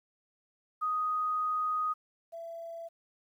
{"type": "tone pair in turn", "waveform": "sine", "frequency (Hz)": [1247, 668.6], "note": ["D#6", "E5"], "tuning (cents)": [3, 24], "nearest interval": "major seventh", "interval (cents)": 1079, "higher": "first", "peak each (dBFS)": [-28, -39], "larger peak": "first", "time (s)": [[0.81, 1.94], [2.32, 2.89]], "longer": "first", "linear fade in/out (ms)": 20, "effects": ["11-bit"]}